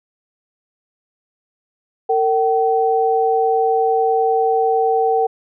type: tone pair together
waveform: sine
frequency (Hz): 454.6 / 765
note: A#4 / G5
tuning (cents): -43 / -42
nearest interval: major sixth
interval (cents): 901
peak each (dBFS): -16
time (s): 2.09-5.27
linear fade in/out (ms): 10
effects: none